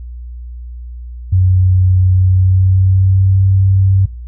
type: tone with pitch glide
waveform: sine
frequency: 92.5 to 96.15 Hz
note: F#2 to G2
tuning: 0 to -33 cents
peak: -7 dBFS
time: 1.32-4.06 s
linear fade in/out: 10 ms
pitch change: +67 cents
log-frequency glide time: 2.1-3.45 s
effects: noise-tail reverb RT60 0.3 s tail -19 dB re dry + added 60 Hz sine -25 dBFS peak until 4.27 s